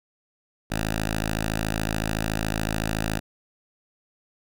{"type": "tone with notch filter", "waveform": "5% pulse", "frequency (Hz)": 53.8, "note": "A1", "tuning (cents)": -38, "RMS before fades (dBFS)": -27, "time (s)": [0.7, 3.2], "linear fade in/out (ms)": 20, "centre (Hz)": 430, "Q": 1.2, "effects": []}